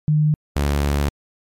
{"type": "tone pair in turn", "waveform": ["sine", "sawtooth"], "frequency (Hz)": [151.9, 71.69], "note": ["D#3", "D2"], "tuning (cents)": [-41, -41], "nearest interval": "octave + minor second", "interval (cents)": 1300, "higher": "first", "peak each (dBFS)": -13, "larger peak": "neither", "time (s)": [[0.08, 0.34], [0.56, 1.09]], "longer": "second", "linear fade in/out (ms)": 0, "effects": ["MP3 64 kbps"]}